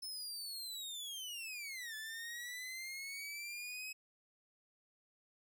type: linear two-way sweep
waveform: sawtooth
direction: down then up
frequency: 5274 to 1729 to 2558 Hz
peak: -40 dBFS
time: 0.02-3.93 s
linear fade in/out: 10 ms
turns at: 1.95 s
effects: none